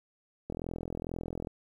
click train, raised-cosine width 2 ms, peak -23 dBFS, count 42, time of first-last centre 0.5-1.472 s, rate 42.2 Hz, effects 10-bit

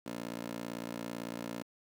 15% pulse tone with high-pass filter, 57.9 Hz, A#1, 11 cents flat, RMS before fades -41 dBFS, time 0.06-1.63 s, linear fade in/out 5 ms, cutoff 290 Hz, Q 1.7, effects 10-bit

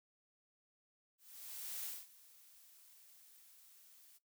blue noise with ADSR envelope, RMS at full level -43 dBFS, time 1.18-4.19 s, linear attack 670 ms, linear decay 210 ms, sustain -20 dB, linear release 26 ms, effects noise-tail reverb RT60 0.2 s tail -23 dB re dry

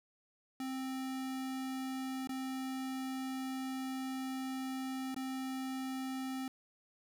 square tone with dropouts, 262.6 Hz, C4, 6 cents sharp, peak -38 dBFS, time 0.6-6.48 s, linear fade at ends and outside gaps 2 ms, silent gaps 2.273-2.292 / 5.145-5.163 s, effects none

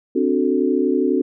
sine chord, D dominant seventh, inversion third, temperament equal, 261.6 / 293.7 / 370 / 440 Hz, C4 / D4 / F#4 / A4, 0 / 0 / 0 / 0 cents, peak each -20 / -21 / -20 / -23 dBFS, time 0.15-1.22 s, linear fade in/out 10 ms, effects none

